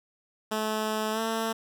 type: tone with pitch glide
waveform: 10% pulse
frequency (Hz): 216.5 to 224.5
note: A3 to A3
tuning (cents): -28 to +35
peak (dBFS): -19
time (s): 0.51-1.53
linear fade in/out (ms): 10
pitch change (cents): +63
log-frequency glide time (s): 1.12-1.2
effects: none